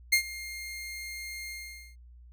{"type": "tone with ADSR envelope", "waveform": "sawtooth", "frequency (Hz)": 2121, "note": "C7", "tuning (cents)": 23, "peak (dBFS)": -15, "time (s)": [0.12, 1.96], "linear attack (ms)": 11, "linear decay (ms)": 90, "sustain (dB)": -19, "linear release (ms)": 460, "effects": ["added 60 Hz sine -49 dBFS peak until 2.32 s"]}